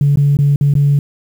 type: tone with dropouts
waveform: sine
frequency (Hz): 142.8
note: D3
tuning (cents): -48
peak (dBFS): -7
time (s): 0.01-0.99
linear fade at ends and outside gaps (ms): 2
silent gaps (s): 0.158-0.172 / 0.37-0.388 / 0.56-0.61 / 0.738-0.752
effects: tanh soft clip ceiling -4 dBFS + 7-bit